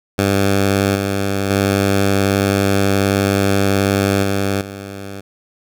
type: tone with level steps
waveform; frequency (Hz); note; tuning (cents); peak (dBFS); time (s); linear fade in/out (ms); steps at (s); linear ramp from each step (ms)
10% pulse; 98.7; G2; +12; -5 / -9 / -5 / -8 / -20; 0.18-5.21; 10; 0.95 / 1.5 / 4.23 / 4.61; 5
effects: none